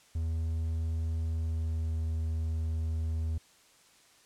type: tone with pitch glide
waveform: triangle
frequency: 81 to 80.25 Hz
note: E2 to E2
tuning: -30 to -46 cents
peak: -27 dBFS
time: 0.15-3.38 s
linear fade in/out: 5 ms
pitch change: -16 cents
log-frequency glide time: 1.25-2 s
effects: white hiss -61 dBFS RMS until 4.25 s + low-pass 9000 Hz 12 dB/octave